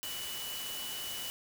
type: tone in noise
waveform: sine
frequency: 2960 Hz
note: F#7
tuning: in tune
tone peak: -41 dBFS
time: 0.03-1.3 s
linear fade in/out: 0 ms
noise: white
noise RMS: -41 dBFS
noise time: 0.03-1.3 s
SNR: -3 dB
effects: none